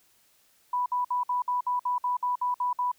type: tone bursts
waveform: sine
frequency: 987.8 Hz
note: B5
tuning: in tune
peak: -24 dBFS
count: 12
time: 0.73-2.917 s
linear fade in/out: 5 ms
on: 130 ms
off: 57 ms
effects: white hiss -64 dBFS RMS until 2.98 s